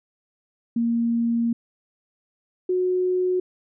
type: tone pair in turn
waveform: sine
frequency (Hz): 233.1 / 365.8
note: A#3 / F#4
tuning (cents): 0 / -20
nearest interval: minor sixth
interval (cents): 780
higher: second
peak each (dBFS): -19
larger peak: neither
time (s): 0.76-1.53 / 2.69-3.4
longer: first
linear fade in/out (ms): 5
effects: none